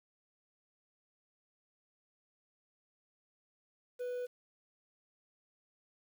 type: tone with quantisation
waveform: triangle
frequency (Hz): 493.9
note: B4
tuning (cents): 0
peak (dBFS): -34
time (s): 3.99-4.27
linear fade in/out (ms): 20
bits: 10
effects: none